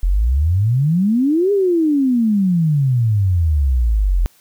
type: exponential two-way sweep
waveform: sine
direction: up then down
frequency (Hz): 41.27 to 413.1 to 41.27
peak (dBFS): -12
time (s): 0.03-4.26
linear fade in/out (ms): 0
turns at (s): 1.52
effects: white hiss -53 dBFS RMS until 4.4 s